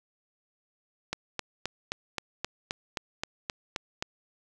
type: click train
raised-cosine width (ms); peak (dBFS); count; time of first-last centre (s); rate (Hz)
0.2; -13; 12; 1.13-4.025; 3.8
effects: none